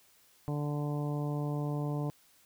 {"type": "harmonic tone", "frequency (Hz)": 146.83, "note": "D3", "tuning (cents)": 0, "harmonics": [1, 2, 3, 4, 5, 6, 7], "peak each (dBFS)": [-32, -38, -42, -44, -46, -48, -49], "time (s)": [0.48, 2.1], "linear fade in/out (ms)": 0, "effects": ["white hiss -64 dBFS RMS until 2.45 s"]}